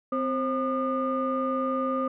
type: tone cluster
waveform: sine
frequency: 258.7 / 532 / 1215 Hz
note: C4 / C5 / D#6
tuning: -19 / +29 / -42 cents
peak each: -28 dBFS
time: 0.12-2.08 s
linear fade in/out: 5 ms
effects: tanh soft clip ceiling -18 dBFS